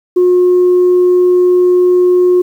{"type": "tone", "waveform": "sine", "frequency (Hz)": 360.3, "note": "F#4", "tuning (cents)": -46, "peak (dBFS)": -4, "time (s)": [0.16, 2.42], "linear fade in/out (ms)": 10, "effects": ["tanh soft clip ceiling -3 dBFS", "7-bit"]}